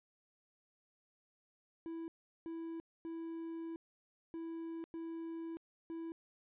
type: tone bursts at uneven times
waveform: triangle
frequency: 329.6 Hz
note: E4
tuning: in tune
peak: -39 dBFS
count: 6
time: 1.86-2.08 / 2.46-2.8 / 3.05-3.76 / 4.34-4.84 / 4.94-5.57 / 5.9-6.12 s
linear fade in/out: 0 ms
effects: resampled to 8000 Hz